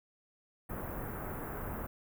pink band-stop noise, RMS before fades -40 dBFS, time 0.69-1.87 s, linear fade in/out 10 ms, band 1600 to 14000 Hz, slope 24 dB/octave, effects none

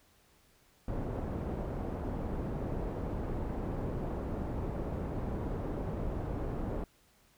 pink low-pass noise, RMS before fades -36 dBFS, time 0.88-6.84 s, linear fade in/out 2 ms, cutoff 640 Hz, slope 12 dB/octave, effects pink hiss -66 dBFS RMS until 7.37 s

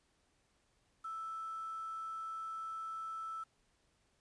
sine tone with quantisation, 1318.5 Hz, E6, in tune, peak -40 dBFS, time 1.04-3.44 s, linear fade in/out 10 ms, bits 10, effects pink hiss -75 dBFS RMS until 4.2 s + resampled to 22050 Hz

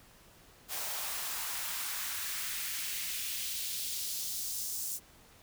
white noise with high-pass filter sweep, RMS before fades -37 dBFS, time 0.68-5 s, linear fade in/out 50 ms, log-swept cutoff 580 to 7000 Hz, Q 1.3, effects pink hiss -59 dBFS RMS until 5.42 s

